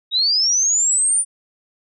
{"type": "linear sweep", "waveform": "sine", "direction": "up", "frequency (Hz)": [3729, 9397], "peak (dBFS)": -14, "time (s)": [0.11, 1.25], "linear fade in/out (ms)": 50, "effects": []}